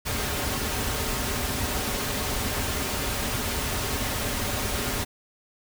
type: noise with comb filter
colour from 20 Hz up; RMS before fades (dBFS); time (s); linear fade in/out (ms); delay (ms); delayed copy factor
pink; -28; 0.05-5.05; 20; 6; -0.5
effects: none